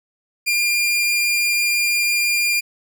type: tone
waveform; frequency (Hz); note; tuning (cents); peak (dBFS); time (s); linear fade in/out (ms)
sawtooth; 2402; D7; +38; -13; 0.46-2.61; 20
effects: none